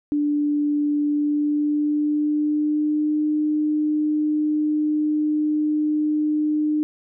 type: tone with pitch glide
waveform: sine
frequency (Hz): 293.7 to 303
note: D4 to D#4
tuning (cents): 0 to -46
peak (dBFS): -18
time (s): 0.12-6.83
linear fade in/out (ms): 0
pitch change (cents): +54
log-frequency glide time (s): 1.04-3.24
effects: none